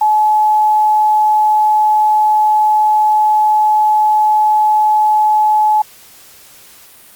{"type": "tone", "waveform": "sine", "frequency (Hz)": 854, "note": "G#5", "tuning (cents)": 48, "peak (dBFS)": -8, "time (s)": [0.01, 5.82], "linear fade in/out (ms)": 5, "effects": ["white hiss -41 dBFS RMS until 7.15 s", "Opus 48 kbps"]}